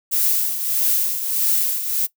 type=noise with tremolo; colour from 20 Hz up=violet; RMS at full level=-17 dBFS; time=0.11-2.07 s; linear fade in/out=20 ms; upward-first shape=triangle; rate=1.6 Hz; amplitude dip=65%; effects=noise-tail reverb RT60 0.1 s tail -19 dB re dry